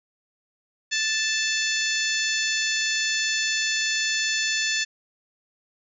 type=harmonic tone; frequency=879 Hz; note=A5; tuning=2 cents flat; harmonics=2 / 3 / 4 / 5 / 6 / 7 / 8; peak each=-27 / -29 / -30 / -31 / -32 / -32 / -33 dBFS; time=0.91-4.85 s; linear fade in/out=20 ms; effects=none